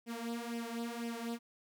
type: tone with flanger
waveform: sawtooth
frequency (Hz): 233.6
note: A#3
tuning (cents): +4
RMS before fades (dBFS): -40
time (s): 0.06-1.39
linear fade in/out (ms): 50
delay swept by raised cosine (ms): 0.36 to 4.06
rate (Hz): 2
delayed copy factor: +0.7
effects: none